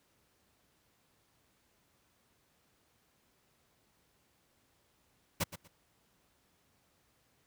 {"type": "noise with echo", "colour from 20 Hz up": "pink", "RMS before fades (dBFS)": -31, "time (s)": [5.4, 5.44], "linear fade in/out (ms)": 10, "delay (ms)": 120, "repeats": 2, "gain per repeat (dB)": -13, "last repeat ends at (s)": 5.68, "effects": ["pink hiss -72 dBFS RMS until 7.46 s", "high-pass 60 Hz 12 dB/octave"]}